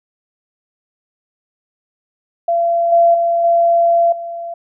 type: tone with level steps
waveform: sine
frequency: 681 Hz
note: F5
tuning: 44 cents flat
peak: -12 / -7 / -12 / -9 / -23 dBFS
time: 2.48-4.54 s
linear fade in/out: 5 ms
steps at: 2.92 / 3.14 / 3.44 / 4.12 s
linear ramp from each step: 5 ms
effects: none